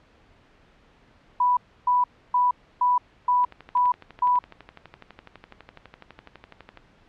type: tone bursts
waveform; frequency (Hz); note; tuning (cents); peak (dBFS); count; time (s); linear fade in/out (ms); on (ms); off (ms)
sine; 987.8; B5; 0; -17; 7; 1.4-4.39; 5; 170; 300
type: click train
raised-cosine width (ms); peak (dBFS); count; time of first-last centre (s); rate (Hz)
0.3; -25; 41; 3.44-6.773; 12
effects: pink hiss -57 dBFS RMS until 7.08 s + low-pass 3000 Hz 12 dB/octave